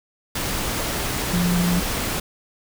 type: tone in noise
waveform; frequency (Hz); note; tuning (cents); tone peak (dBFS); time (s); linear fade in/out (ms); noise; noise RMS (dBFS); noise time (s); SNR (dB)
sine; 175.9; F3; +13; -18; 1.33-1.8; 5; pink; -25; 0.35-2.2; +4
effects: none